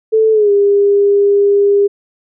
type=tone with pitch glide; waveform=sine; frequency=440 to 403.5 Hz; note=A4 to G#4; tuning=0 to -50 cents; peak=-7 dBFS; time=0.12-1.88 s; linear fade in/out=20 ms; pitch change=-150 cents; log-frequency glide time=0.32-0.51 s; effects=none